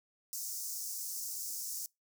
pink high-pass noise, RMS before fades -40 dBFS, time 0.33-1.86 s, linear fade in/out 0 ms, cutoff 5300 Hz, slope 48 dB/octave, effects noise-tail reverb RT60 0.2 s tail -25 dB re dry

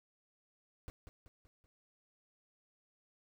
brown noise with echo, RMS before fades -45 dBFS, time 0.88-0.9 s, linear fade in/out 0 ms, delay 190 ms, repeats 4, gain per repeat -6 dB, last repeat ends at 1.66 s, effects none

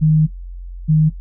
sine tone pair in turn, 155.56 / 155.56 Hz, D#3 / D#3, 0 / 0 cents, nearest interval unison, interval 0 cents, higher neither, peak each -9 / -9 dBFS, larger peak neither, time 0.01-0.27 / 0.88-1.1 s, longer first, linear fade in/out 20 ms, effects noise-tail reverb RT60 0.1 s tail -17 dB re dry + added 44 Hz sine -28 dBFS peak until 1.2 s

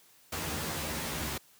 pink noise with comb filter, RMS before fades -35 dBFS, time 0.32-1.38 s, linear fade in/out 5 ms, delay 13 ms, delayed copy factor +1, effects white hiss -61 dBFS RMS until 1.59 s + high-pass 60 Hz 12 dB/octave

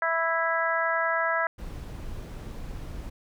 harmonic tone, 329.6 Hz, E4, in tune, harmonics 2 / 3 / 4 / 5 / 6, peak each -29 / -31 / -29 / -28 / -33 dBFS, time 0.02-1.47 s, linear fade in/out 2 ms
brown noise, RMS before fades -37 dBFS, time 1.58-3.1 s, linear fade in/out 10 ms
effects none

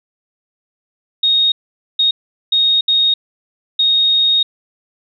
sine tone bursts at uneven times, 3729 Hz, A#7, in tune, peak -10 dBFS, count 5, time 1.23-1.52 / 1.99-2.11 / 2.52-2.81 / 2.88-3.14 / 3.79-4.43 s, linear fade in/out 5 ms, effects none

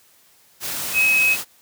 sine tone in noise, 2555 Hz, D#7, 45 cents sharp, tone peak -14 dBFS, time 0.93-1.37 s, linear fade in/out 50 ms, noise white, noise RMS -27 dBFS, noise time 0.6-1.45 s, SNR +10 dB, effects white hiss -55 dBFS RMS until 1.61 s + high-pass 60 Hz 12 dB/octave

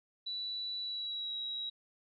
sine tone with pitch glide, 3951 to 3856 Hz, B7 to B7, 0 to -42 cents, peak -36 dBFS, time 0.26-1.7 s, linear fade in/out 10 ms, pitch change -42 cents, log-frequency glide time 0.8-1.34 s, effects none

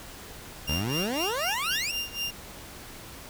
30% pulse tone with tremolo, 2794 Hz, F7, in tune, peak -25 dBFS, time 0.67-2.31 s, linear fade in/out 10 ms, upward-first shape sine, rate 4 Hz, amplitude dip 90%
20% pulse exponential sweep, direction up, 67.6 to 2800 Hz, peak -23 dBFS, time 0.68-1.92 s, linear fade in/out 10 ms
effects pink hiss -44 dBFS RMS until 3.29 s

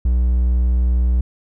triangle tone, 61.2 Hz, B1, 15 cents flat, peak -11 dBFS, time 0.05-1.21 s, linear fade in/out 5 ms, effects none

